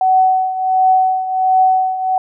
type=tone with tremolo; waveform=sine; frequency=751 Hz; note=F#5; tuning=26 cents sharp; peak=-7 dBFS; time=0.01-2.18 s; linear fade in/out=2 ms; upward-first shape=triangle; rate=1.4 Hz; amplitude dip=75%; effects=none